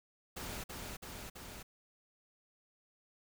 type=noise with echo; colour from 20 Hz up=pink; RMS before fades=-43 dBFS; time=0.36-0.64 s; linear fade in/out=10 ms; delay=330 ms; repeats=3; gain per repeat=-2 dB; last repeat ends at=1.63 s; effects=none